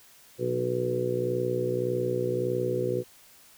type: harmonic tone with a mistuned harmonic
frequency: 61.74 Hz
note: B1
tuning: in tune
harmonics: 2 / 3 / 4 / 5 / 6 / 7 / 8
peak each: -33 / -39 / -40 / -39 / -29 / -35 / -30 dBFS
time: 0.38-3.04 s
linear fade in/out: 50 ms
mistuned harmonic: 3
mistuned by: -26 cents
effects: white hiss -55 dBFS RMS until 3.57 s